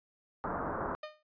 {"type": "low-pass noise", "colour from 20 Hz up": "white", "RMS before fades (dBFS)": -36, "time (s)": [0.44, 0.95], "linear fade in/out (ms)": 0, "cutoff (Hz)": 1400, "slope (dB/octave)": 48}
{"type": "tone with exponential decay", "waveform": "sawtooth", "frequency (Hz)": 611, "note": "D#5", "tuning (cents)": -32, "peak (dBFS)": -33, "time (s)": [1.03, 1.23], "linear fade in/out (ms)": 5, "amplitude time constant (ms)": 42}
{"effects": ["resampled to 11025 Hz"]}